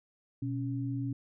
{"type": "tone pair together", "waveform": "sine", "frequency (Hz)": [122.7, 277.2], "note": ["B2", "C#4"], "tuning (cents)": [-11, 0], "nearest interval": "octave + major second", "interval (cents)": 1411, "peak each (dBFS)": [-33, -35], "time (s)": [0.42, 1.13], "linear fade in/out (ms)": 5, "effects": []}